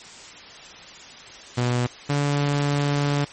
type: tone pair in turn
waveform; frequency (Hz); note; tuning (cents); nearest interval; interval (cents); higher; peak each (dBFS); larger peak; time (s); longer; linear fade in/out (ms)
sawtooth; 122.6 / 143.73; B2 / D3; -12 / -37; minor third; 275; second; -16; neither; 1.57-1.87 / 2.09-3.25; second; 10
effects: white hiss -42 dBFS RMS until 3.32 s + MP3 32 kbps